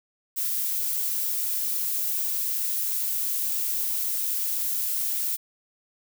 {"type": "noise", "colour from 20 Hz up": "violet", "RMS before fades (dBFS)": -27, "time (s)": [0.36, 5.37], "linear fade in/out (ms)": 20, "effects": []}